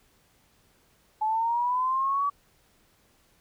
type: linear sweep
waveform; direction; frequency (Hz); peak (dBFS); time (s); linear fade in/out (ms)
sine; up; 854 to 1148; -23; 1.21-2.3; 10
effects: pink hiss -64 dBFS RMS until 3.4 s